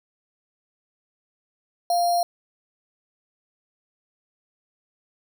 sine tone with sample-and-hold, 698 Hz, F5, 1 cent flat, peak -18 dBFS, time 1.9-2.23 s, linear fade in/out 2 ms, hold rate 4900 Hz, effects none

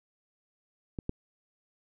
clicks, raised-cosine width 3 ms, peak -22 / -18 dBFS, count 2, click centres 0.988 / 1.094 s, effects none

